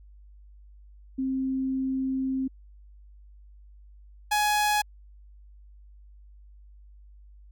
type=tone pair in turn; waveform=sine / sawtooth; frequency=264 / 838.1 Hz; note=C4 / G#5; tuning=+16 / +16 cents; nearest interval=octave + minor sixth; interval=2000 cents; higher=second; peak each=-25 / -18 dBFS; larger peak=second; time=1.18-2.48 / 4.31-4.82 s; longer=first; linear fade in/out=10 ms; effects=added 50 Hz sine -48 dBFS peak until 7.51 s